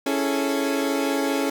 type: chord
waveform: 30% pulse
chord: A major seventh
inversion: first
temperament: equal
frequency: 277.2 / 329.6 / 415.3 / 440 Hz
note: C#4 / E4 / G#4 / A4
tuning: 0 / 0 / 0 / 0 cents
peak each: -21 / -27 / -27 / -27 dBFS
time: 0.06-1.5 s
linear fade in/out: 5 ms
effects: 9-bit